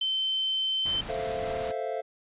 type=tone; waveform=sine; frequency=3086 Hz; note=G7; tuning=28 cents flat; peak=-25 dBFS; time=0.01-1.01 s; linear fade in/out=5 ms
type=noise; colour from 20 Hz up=pink; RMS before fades=-39 dBFS; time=0.85-1.72 s; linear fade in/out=10 ms
type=chord; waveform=triangle; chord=F major seventh; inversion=first; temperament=equal; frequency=440 / 523.3 / 659.3 / 698.5 Hz; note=A4 / C5 / E5 / F5; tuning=0 / 0 / 0 / 0 cents; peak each=-33 dBFS; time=1.08-2.02 s; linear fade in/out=20 ms
effects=resampled to 8000 Hz